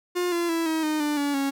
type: tone with pitch steps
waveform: 45% pulse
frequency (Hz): 355.8 / 343.1 / 330.8 / 319 / 307.6 / 296.6 / 286 / 275.8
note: F4 / F4 / E4 / D#4 / D#4 / D4 / D4 / C#4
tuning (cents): +32 / -31 / +6 / +43 / -20 / +17 / -46 / -9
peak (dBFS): -23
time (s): 0.15-1.51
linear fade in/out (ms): 20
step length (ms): 170
effects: none